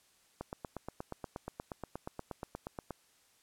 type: click train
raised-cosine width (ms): 1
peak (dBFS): -25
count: 22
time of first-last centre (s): 0.41-2.907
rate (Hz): 8.41
effects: white hiss -68 dBFS RMS until 3.42 s + low-pass 11000 Hz 12 dB/octave